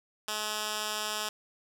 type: tone with band-pass filter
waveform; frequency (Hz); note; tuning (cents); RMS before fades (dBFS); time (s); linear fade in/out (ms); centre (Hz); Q
10% pulse; 213; G#3; +44; -34; 0.28-1.29; 2; 5800; 0.5
effects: none